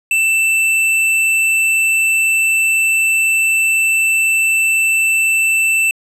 square tone, 2662 Hz, E7, 16 cents sharp, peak -12 dBFS, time 0.11-5.91 s, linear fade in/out 2 ms, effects low-pass 12000 Hz 12 dB/octave

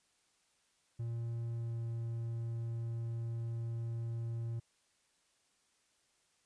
triangle tone with pitch glide, 116.54 to 115.73 Hz, A#2 to A#2, 0 to -12 cents, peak -34 dBFS, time 0.99-4.6 s, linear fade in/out 10 ms, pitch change -12 cents, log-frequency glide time 1.53-1.79 s, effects white hiss -74 dBFS RMS until 6.45 s + resampled to 22050 Hz

